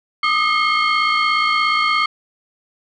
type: tone cluster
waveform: sine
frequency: 1209 / 1266 / 2151 / 3163 / 4394 Hz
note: D6 / D#6 / C7 / G7 / C#8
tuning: +50 / +30 / +47 / +15 / -16 cents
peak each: -18 / -20 / -18 / -24 / -25 dBFS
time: 0.23-2.06 s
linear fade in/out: 5 ms
effects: tanh soft clip ceiling -7 dBFS

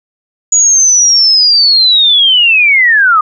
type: linear sweep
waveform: sine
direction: down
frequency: 6860 to 1200 Hz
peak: -4 dBFS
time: 0.52-3.21 s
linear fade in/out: 5 ms
effects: none

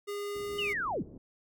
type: tone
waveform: square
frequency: 408 Hz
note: G#4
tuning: 31 cents flat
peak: -35 dBFS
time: 0.07-0.74 s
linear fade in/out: 20 ms
type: low-pass noise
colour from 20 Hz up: white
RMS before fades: -49 dBFS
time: 0.35-1.18 s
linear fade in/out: 5 ms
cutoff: 390 Hz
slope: 24 dB/octave
type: linear sweep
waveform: sine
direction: down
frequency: 3022 to 87.31 Hz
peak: -30 dBFS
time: 0.58-1.03 s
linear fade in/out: 10 ms
effects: none

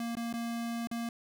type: tone with dropouts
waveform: square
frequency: 233.1 Hz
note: A#3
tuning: in tune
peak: -34 dBFS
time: 0-1.09 s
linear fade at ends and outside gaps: 2 ms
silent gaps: 0.153-0.169 / 0.328-0.338 / 0.872-0.913 s
effects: none

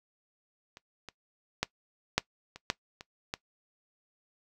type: clicks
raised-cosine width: 0.2 ms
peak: -30 / -25 / -10 / -6 / -27 / -9 / -26 / -15 dBFS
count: 8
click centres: 0.771 / 1.087 / 1.63 / 2.18 / 2.56 / 2.701 / 3.009 / 3.339 s
effects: noise-tail reverb RT60 0.1 s tail -20 dB re dry

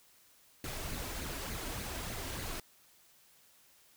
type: noise with flanger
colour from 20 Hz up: pink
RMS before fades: -40 dBFS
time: 0.64-2.6 s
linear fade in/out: 2 ms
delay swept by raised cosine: 0.45 to 3.15 ms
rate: 3.4 Hz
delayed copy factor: +0.5
effects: white hiss -64 dBFS RMS until 3.96 s

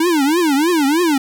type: tone with vibrato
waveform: square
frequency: 311.1 Hz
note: D#4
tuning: in tune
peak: -13 dBFS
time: 0-1.18 s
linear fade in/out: 5 ms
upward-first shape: triangle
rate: 3.2 Hz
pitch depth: 280 cents each way
effects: none

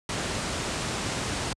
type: low-pass noise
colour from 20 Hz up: pink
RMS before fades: -30 dBFS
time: 0.09-1.53 s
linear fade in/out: 2 ms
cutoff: 9300 Hz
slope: 48 dB/octave
effects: high-pass 60 Hz 12 dB/octave

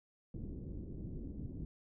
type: low-pass noise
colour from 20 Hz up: pink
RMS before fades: -44 dBFS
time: 0.34-1.65 s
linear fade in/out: 2 ms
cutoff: 330 Hz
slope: 24 dB/octave
effects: none

